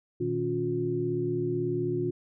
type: tone cluster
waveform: sine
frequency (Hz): 121.3 / 157.3 / 278.6 / 357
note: B2 / D#3 / C#4 / F4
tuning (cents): -31 / +19 / +9 / +38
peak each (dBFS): -34 / -35 / -35 / -28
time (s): 0.2-2.11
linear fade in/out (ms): 10
effects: none